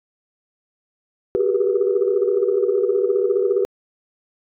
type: tone cluster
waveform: sine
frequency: 376.6 / 396 / 410.8 / 482.1 Hz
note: F#4 / G4 / G#4 / B4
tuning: +31 / +18 / -19 / -42 cents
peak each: -21 dBFS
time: 1.35-3.65 s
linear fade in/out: 0 ms
effects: tanh soft clip ceiling -7 dBFS